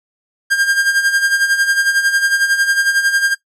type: tone with tremolo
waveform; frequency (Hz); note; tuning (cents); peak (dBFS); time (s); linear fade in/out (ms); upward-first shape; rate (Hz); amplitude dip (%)
45% pulse; 1604; G6; +39; -10; 0.5-3.35; 20; sine; 11; 65
effects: noise-tail reverb RT60 0.1 s tail -17 dB re dry + low-pass 11000 Hz 12 dB/octave